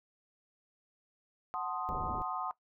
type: chord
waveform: sine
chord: F# diminished seventh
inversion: none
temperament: equal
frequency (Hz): 740 / 880 / 1046.5 / 1244.5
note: F#5 / A5 / C6 / Eb6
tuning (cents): 0 / 0 / 0 / 0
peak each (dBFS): -39 / -42 / -40 / -39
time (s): 1.54-2.51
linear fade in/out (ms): 0
type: low-pass noise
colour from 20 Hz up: pink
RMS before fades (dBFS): -41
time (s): 1.89-2.22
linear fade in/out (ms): 0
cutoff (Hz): 650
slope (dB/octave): 96
effects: noise-tail reverb RT60 0.1 s tail -17 dB re dry